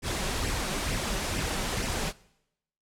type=noise with flanger; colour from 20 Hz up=pink; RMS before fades=-30 dBFS; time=0.02-2.13 s; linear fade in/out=50 ms; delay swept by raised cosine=0.37 to 5.37 ms; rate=2.2 Hz; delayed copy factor=+0.5; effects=noise-tail reverb RT60 0.8 s tail -21 dB re dry + low-pass 10000 Hz 12 dB/octave